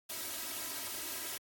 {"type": "noise with comb filter", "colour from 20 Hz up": "white", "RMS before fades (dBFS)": -40, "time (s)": [0.09, 1.38], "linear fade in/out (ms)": 10, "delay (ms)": 3.1, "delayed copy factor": 0.95, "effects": ["high-pass 80 Hz 12 dB/octave", "AAC 64 kbps"]}